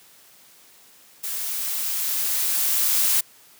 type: noise with level ramp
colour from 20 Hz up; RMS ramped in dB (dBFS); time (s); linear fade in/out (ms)
blue; -29 to -19; 1.23-3.21; 10
effects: white hiss -52 dBFS RMS until 3.59 s + high-pass 100 Hz 12 dB/octave